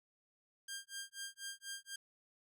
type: tone with tremolo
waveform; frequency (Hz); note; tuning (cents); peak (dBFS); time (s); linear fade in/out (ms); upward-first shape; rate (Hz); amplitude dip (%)
10% pulse; 1600; G6; +35; -33; 0.68-1.96; 5; sine; 4.1; 100
effects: none